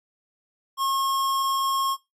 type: tone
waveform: square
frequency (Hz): 1082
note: C#6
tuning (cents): -42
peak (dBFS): -23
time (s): 0.77-1.97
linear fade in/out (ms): 50
effects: noise-tail reverb RT60 0.2 s tail -18 dB re dry + AAC 48 kbps